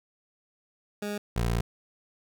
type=tone pair in turn; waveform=20% pulse; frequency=206.5 / 57.95 Hz; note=G#3 / A#1; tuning=-10 / -10 cents; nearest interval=octave + minor seventh; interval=2200 cents; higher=first; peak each=-26 / -20 dBFS; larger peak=second; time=1.02-1.18 / 1.36-1.61 s; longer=second; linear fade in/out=5 ms; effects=none